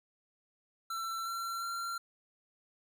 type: tone with pitch steps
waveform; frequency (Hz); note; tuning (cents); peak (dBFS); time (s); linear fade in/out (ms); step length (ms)
square; 1343 / 1360 / 1372; E6 / F6 / F6; +32 / -46 / -31; -36; 0.9-1.98; 5; 360
effects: none